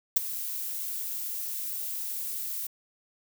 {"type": "noise with ADSR envelope", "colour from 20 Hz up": "violet", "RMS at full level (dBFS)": -18, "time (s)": [0.16, 2.67], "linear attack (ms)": 8, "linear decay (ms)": 15, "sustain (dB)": -16, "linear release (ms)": 5, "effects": []}